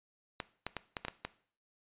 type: clicks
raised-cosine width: 0.3 ms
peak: -20 dBFS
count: 7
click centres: 0.402 / 0.666 / 0.767 / 0.968 / 1.05 / 1.083 / 1.25 s
effects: noise-tail reverb RT60 0.5 s tail -17 dB re dry + resampled to 8000 Hz